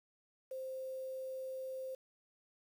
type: tone with quantisation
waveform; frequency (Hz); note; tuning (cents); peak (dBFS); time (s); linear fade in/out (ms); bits
sine; 523.3; C5; 0; -40; 0.51-1.95; 5; 10
effects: none